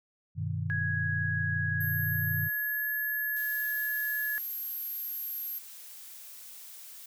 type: chord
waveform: sine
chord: G augmented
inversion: none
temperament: equal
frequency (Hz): 98 / 123.47 / 155.56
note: G2 / B2 / D#3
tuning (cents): 0 / 0 / 0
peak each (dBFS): -33 / -36 / -34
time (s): 0.35-2.5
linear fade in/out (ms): 50
type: tone with pitch glide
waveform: sine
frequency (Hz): 1661.2 to 1704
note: G#6 to G#6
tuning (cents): 0 to +44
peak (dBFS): -30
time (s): 0.7-4.38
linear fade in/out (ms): 0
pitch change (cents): +44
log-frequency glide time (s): 1.86-2.91
type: tone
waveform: sine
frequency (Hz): 12560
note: G9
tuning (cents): +2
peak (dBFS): -34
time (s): 1.8-5.59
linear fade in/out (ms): 10
type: noise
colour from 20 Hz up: blue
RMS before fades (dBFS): -47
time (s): 3.36-7.06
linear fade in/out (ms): 5
effects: none